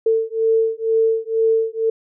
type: beating tone pair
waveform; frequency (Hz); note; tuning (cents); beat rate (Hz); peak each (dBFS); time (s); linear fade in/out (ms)
sine; 447.1 / 449.2; A4 / A4; +28 / +36; 2.1; -18; 0.06-1.9; 5
effects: none